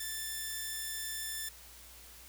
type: tone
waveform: 5% pulse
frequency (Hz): 1766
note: A6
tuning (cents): +6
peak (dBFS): -26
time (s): 0-1.49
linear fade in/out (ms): 5
effects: added 60 Hz sine -58 dBFS peak until 2.28 s + white hiss -54 dBFS RMS until 2.28 s